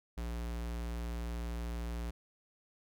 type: tone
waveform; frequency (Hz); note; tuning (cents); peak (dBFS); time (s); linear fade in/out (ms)
square; 58.4; A#1; +4; -37; 0.17-2.11; 10
effects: none